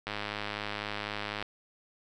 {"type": "click train", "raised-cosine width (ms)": 0.3, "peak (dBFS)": -18, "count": 142, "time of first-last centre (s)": [0.07, 1.426], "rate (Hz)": 104, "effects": []}